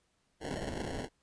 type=noise with sample-and-hold; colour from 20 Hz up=white; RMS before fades=-38 dBFS; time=0.4-1.09 s; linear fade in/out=50 ms; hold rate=1225 Hz; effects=pink hiss -75 dBFS RMS until 1.22 s + resampled to 22050 Hz